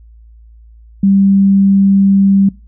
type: tone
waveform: sine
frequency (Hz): 196.3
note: G3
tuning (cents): +3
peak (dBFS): -6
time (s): 1.03-2.49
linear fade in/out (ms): 5
effects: noise-tail reverb RT60 0.3 s tail -23 dB re dry + added 56 Hz sine -37 dBFS peak until 2.67 s